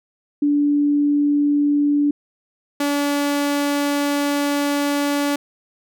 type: tone pair in turn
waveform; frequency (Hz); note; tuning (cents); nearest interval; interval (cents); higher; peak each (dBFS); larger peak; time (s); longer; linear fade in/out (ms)
sine / sawtooth; 290.4 / 286.9; D4 / D4; -19 / -40; unison; 21; first; -14; neither; 0.42-2.11 / 2.8-5.36; second; 5
effects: none